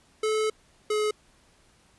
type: tone pair in turn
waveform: square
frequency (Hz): 433.3 / 424.9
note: A4 / G#4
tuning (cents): -27 / +40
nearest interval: unison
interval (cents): 33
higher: first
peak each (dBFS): -24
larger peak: neither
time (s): 0.23-0.5 / 0.9-1.11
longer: first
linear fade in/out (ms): 5
effects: pink hiss -61 dBFS RMS until 1.98 s + resampled to 24000 Hz